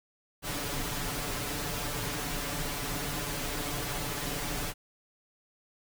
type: noise with comb filter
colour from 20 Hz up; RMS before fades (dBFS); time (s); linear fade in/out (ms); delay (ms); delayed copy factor
pink; -34; 0.42-4.74; 50; 6.9; +0.75
effects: none